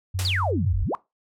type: tone with vibrato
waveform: sine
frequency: 92.5 Hz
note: F#2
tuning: in tune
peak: -24 dBFS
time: 0.14-0.84 s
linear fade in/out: 10 ms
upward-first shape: square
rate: 5.3 Hz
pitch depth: 10 cents each way
type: noise with exponential decay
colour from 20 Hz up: white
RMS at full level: -27 dBFS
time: 0.19-0.51 s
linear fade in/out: 0 ms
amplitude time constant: 68 ms
type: exponential two-way sweep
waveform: sine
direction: down then up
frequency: 4978 to 32.06 to 1198 Hz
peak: -23 dBFS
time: 0.25-0.95 s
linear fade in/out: 0 ms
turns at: 0.81 s
effects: noise-tail reverb RT60 0.2 s tail -20 dB re dry + low-pass 10000 Hz 12 dB/octave